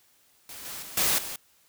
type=noise with level steps; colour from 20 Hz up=white; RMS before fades=-42 / -38 / -42 / -24 / -36 dBFS; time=0.49-1.36 s; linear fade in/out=2 ms; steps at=0.65 / 0.82 / 0.97 / 1.18 s; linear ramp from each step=5 ms; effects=white hiss -63 dBFS RMS until 1.68 s